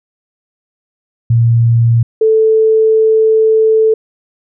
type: tone pair in turn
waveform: sine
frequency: 116.54 / 440 Hz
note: A#2 / A4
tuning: 0 / 0 cents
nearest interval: octave + major seventh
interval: 2300 cents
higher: second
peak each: -6 dBFS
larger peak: neither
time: 1.3-2.03 / 2.21-3.94 s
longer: second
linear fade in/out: 5 ms
effects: none